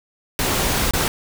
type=noise with dropouts; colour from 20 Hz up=pink; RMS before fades=-20 dBFS; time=0.39-1.08 s; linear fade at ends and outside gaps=1 ms; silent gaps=0.91-0.935 s; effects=none